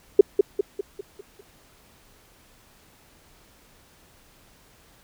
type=tone with echo; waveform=sine; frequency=399.1 Hz; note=G4; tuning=31 cents sharp; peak=-5 dBFS; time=0.19-0.21 s; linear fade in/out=5 ms; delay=200 ms; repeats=6; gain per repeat=-6 dB; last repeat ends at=1.41 s; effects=pink hiss -56 dBFS RMS until 5.03 s